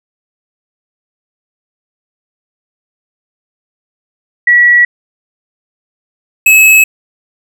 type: tone pair in turn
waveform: sine / square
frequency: 1934 / 2582 Hz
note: B6 / E7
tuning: -37 / -37 cents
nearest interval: perfect fourth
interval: 500 cents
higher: second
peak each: -3 dBFS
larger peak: neither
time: 4.47-4.85 / 6.46-6.84 s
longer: neither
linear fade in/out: 5 ms
effects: none

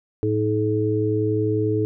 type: tone cluster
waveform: sine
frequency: 109.3 / 316.9 / 428 Hz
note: A2 / D#4 / A4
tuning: -11 / +32 / -48 cents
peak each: -23 / -24 / -22 dBFS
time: 0.23-1.85 s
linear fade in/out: 0 ms
effects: none

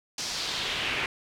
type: noise with band-pass filter sweep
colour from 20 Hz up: brown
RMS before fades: -31 dBFS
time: 0.18-1.06 s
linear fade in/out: 2 ms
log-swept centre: 5900 to 2300 Hz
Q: 2.1
effects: none

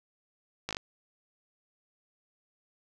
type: slowing click train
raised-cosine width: 0.2 ms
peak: -16 dBFS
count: 5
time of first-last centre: 0.69-0.769 s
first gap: 18 ms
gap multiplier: 1.06
effects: none

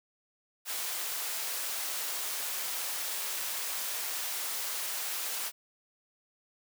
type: high-pass noise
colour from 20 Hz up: white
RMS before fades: -35 dBFS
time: 0.65-5.52 s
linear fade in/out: 50 ms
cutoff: 540 Hz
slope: 12 dB/octave
effects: none

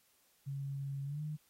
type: tone with pitch glide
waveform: sine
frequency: 138.59 to 152.01 Hz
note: C#3 to D#3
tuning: 0 to -40 cents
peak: -37 dBFS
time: 0.46-1.37 s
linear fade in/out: 20 ms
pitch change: +160 cents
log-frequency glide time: 1.05-1.22 s
effects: white hiss -71 dBFS RMS until 1.49 s + AAC 48 kbps

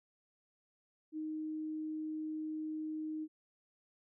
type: tone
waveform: sine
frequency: 311.1 Hz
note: D#4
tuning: in tune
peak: -37 dBFS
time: 1.12-3.28 s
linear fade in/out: 50 ms
effects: none

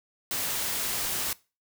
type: noise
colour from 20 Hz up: white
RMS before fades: -30 dBFS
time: 0.31-1.33 s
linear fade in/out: 2 ms
effects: noise-tail reverb RT60 0.3 s tail -21 dB re dry

